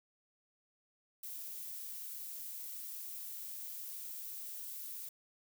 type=noise; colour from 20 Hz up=violet; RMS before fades=-45 dBFS; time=1.23-5.09 s; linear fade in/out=5 ms; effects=none